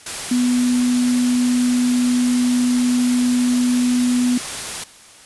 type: tone in noise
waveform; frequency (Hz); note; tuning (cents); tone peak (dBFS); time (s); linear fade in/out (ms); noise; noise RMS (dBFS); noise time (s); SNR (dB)
sine; 246.9; B3; 0; -14; 0.31-4.38; 5; white; -27; 0.06-4.84; +10
effects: white hiss -44 dBFS RMS until 5.25 s + resampled to 24000 Hz